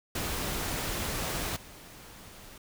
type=noise with level steps; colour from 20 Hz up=pink; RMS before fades=-33 / -49 dBFS; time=0.15-2.58 s; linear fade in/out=5 ms; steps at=1.56 s; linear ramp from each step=5 ms; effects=none